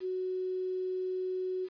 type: tone with quantisation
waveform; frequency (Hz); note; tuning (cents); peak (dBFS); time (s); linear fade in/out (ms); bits
sine; 370.5; F#4; +2; -31; 0-1.69; 50; 9
effects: resampled to 11025 Hz